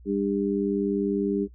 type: harmonic tone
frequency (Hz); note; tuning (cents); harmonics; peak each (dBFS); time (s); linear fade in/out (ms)
100; G2; +35; 2 / 3 / 4; -27 / -27 / -27; 0.05-1.48; 50
effects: noise-tail reverb RT60 0.1 s tail -19 dB re dry + added 60 Hz sine -46 dBFS peak until 1.54 s